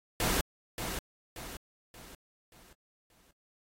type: noise with echo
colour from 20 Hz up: pink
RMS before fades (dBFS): -30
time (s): 0.2-0.41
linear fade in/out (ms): 2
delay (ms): 580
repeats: 5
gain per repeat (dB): -7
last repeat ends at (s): 3.31
effects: AAC 48 kbps